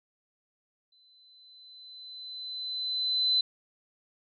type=tone with exponential growth; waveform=sine; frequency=4030 Hz; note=B7; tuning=34 cents sharp; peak=-21 dBFS; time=0.92-3.41 s; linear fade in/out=5 ms; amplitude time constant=540 ms; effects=none